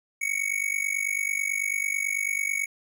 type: tone with amplitude modulation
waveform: square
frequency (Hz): 2228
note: C#7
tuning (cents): +8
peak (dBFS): -22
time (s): 0.21-2.66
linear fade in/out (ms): 10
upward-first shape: sine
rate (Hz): 49.1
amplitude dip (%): 90
effects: none